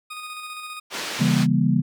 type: tone with tremolo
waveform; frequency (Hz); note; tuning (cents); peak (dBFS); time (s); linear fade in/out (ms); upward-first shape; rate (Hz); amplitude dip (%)
20% pulse; 1240; D#6; -6; -27; 0.1-0.8; 10; square; 15; 30
type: band-pass noise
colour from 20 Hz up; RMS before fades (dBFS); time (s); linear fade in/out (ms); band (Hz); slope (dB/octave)
white; -30; 0.9-1.47; 50; 230 to 4500; 12
type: chord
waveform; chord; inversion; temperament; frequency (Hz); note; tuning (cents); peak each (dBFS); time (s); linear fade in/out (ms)
sine; C# diminished seventh; none; just; 138.59 / 166.31 / 199.57 / 239.5; C#3 / E3 / G3 / Bb3; 0 / +16 / +31 / +47; -22; 1.19-1.82; 20
effects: none